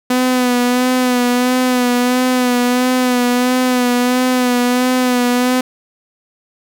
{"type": "tone with vibrato", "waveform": "sawtooth", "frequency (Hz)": 249.4, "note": "B3", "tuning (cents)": 17, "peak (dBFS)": -8, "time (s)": [0.1, 5.61], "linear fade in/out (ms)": 5, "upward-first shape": "sine", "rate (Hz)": 1.5, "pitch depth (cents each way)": 35, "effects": []}